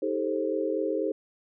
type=chord; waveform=sine; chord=A half-diminished seventh; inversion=second; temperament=just; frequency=316.8 / 396 / 440 / 528 Hz; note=Eb4 / G4 / A4 / C5; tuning=+31 / +18 / 0 / +16 cents; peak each=-31 dBFS; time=0.02-1.12 s; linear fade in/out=5 ms; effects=none